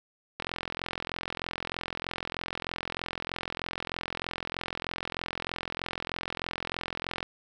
click train, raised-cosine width 0.3 ms, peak -16 dBFS, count 296, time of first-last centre 0.4-7.229 s, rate 43.2 Hz, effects none

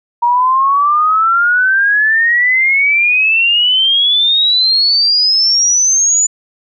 sine exponential sweep, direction up, 943 to 7020 Hz, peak -8 dBFS, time 0.22-6.27 s, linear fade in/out 10 ms, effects none

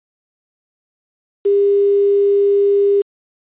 sine tone with quantisation, 401.9 Hz, G4, 43 cents sharp, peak -10 dBFS, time 1.45-3.02 s, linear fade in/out 10 ms, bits 6, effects resampled to 8000 Hz

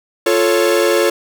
45% pulse chord, F augmented, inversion none, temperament equal, 349.2 / 440 / 554.4 Hz, F4 / A4 / C#5, 0 / 0 / 0 cents, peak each -16 dBFS, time 0.26-1.1 s, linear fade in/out 5 ms, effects none

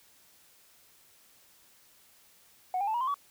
sine tone with pitch steps, 737 / 803.7 / 876.4 / 955.8 / 1042.3 / 1136.6 Hz, F#5 / G5 / A5 / A#5 / C6 / C#6, -7 / +43 / -7 / +43 / -7 / +43 cents, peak -26 dBFS, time 2.74-3.142 s, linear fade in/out 2 ms, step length 67 ms, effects tanh soft clip ceiling -24 dBFS + white hiss -61 dBFS RMS until 3.3 s

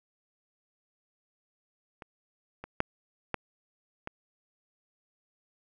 clicks, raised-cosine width 0.5 ms, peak -28 / -25 / -10 / -14 / -21 dBFS, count 5, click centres 2.022 / 2.64 / 2.804 / 3.343 / 4.074 s, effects none

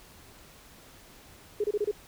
sine tone bursts, 416.2 Hz, G#4, 4 cents sharp, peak -24 dBFS, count 5, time 1.6-1.913 s, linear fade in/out 5 ms, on 41 ms, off 27 ms, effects pink hiss -53 dBFS RMS until 2.07 s

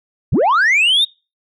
sine linear sweep, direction up, 62.8 to 3764 Hz, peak -8 dBFS, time 0.32-1.05 s, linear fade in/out 10 ms, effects noise-tail reverb RT60 0.3 s tail -26 dB re dry + tanh soft clip ceiling -9 dBFS

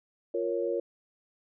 sine chord, Bb minor, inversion second, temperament equal with one note detuned, 350.2 / 466.2 / 554.4 Hz, F4 / Bb4 / Db5, +5 / 0 / 0 cents, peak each -32 / -31 / -32 dBFS, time 0.34-0.8 s, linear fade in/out 5 ms, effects none

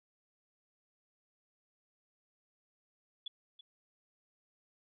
sine tone with echo, 3423 Hz, A7, 48 cents flat, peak -38 dBFS, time 3.26-3.28 s, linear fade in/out 5 ms, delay 330 ms, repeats 1, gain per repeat -13 dB, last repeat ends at 3.61 s, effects none

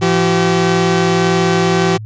sawtooth tone pair together, 170.4 / 382.5 Hz, F3 / G4, -42 / -42 cents, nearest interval octave + major second, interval 1400 cents, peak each -10 dBFS, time 0.01-1.98 s, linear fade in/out 20 ms, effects added 108 Hz sine -25 dBFS peak until 2.05 s + resampled to 16000 Hz

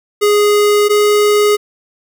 square tone pair in turn, 414.6 / 416.5 Hz, G#4 / G#4, -3 / +5 cents, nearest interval unison, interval 8 cents, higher second, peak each -9 dBFS, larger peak neither, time 0.21-0.89 / 0.89-1.57 s, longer neither, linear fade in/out 20 ms, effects none

